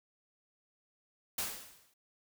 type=noise with exponential decay; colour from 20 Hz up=white; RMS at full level=-33 dBFS; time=1.38-1.94 s; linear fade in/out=5 ms; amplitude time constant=120 ms; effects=none